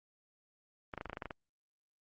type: clicks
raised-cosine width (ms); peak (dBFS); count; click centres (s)
0.5; -25; 10; 0.938 / 0.977 / 1.011 / 1.057 / 1.097 / 1.131 / 1.171 / 1.222 / 1.257 / 1.308
effects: Opus 24 kbps